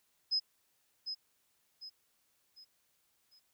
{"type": "tone with echo", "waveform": "sine", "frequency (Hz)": 5080, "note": "D#8", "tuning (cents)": 35, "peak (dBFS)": -28, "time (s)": [0.31, 0.4], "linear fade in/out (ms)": 20, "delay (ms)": 750, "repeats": 4, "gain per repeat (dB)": -8, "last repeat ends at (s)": 3.4, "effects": ["white hiss -75 dBFS RMS until 3.53 s"]}